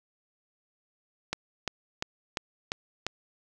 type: click train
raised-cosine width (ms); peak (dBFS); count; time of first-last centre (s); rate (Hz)
0.2; -12; 6; 1.33-3.066; 2.88
effects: none